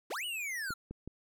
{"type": "linear two-way sweep", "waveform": "square", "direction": "up then down", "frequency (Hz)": [218.4, 2988, 1328], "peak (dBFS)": -36, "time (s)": [0.1, 0.74], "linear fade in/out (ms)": 10, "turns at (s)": 0.25}
{"type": "clicks", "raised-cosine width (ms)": 3, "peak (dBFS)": -29, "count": 3, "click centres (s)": [0.706, 0.91, 1.076]}
{"effects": []}